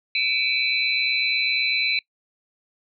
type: tone cluster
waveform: sine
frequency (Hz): 2295 / 2423 / 2619 / 4015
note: D7 / D#7 / E7 / B7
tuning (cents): -40 / -47 / -12 / +28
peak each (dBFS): -24 / -27 / -28 / -24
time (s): 0.15-1.99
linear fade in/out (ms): 2
effects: noise-tail reverb RT60 0.1 s tail -23 dB re dry